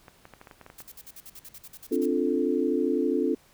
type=clicks; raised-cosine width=0.5 ms; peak=-30 dBFS; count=10; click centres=0.082 / 0.254 / 0.337 / 0.414 / 0.472 / 0.512 / 0.613 / 0.664 / 0.701 / 0.804 s
type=noise bursts; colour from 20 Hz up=blue; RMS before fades=-44 dBFS; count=14; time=0.78-2.059 s; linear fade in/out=5 ms; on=44 ms; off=51 ms
type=chord; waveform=sine; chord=D minor seventh; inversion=third; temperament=equal; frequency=261.6 / 293.7 / 349.2 / 440 Hz; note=C4 / D4 / F4 / A4; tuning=0 / 0 / 0 / 0 cents; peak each=-28 dBFS; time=1.91-3.35 s; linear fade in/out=10 ms
effects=pink hiss -59 dBFS RMS until 3.53 s